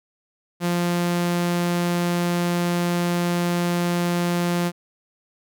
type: tone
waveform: sawtooth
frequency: 174.3 Hz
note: F3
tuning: 3 cents flat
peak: -16 dBFS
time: 0.6-4.72 s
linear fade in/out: 50 ms
effects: none